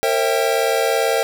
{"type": "tone cluster", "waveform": "square", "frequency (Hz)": [458.9, 537, 655, 787], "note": ["A#4", "C5", "E5", "G5"], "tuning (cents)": [-27, 45, -11, 7], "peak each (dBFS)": [-21, -22, -23, -24], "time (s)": [0.03, 1.23], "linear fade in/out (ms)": 0, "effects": []}